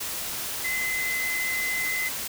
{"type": "tone in noise", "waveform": "sine", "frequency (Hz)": 2042, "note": "C7", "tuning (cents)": -43, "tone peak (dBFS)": -26, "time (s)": [0.64, 2.09], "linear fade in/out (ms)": 10, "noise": "white", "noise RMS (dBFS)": -32, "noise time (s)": [0, 2.28], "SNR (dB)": 3, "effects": []}